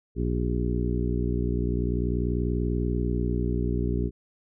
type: harmonic tone with a mistuned harmonic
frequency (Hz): 60.4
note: B1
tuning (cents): -38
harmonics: 1 / 2 / 3 / 4 / 5 / 6 / 7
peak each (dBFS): -27 / -30 / -32 / -33 / -34 / -35 / -35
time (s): 0.15-4.11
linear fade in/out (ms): 50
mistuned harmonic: 7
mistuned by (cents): -49
effects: none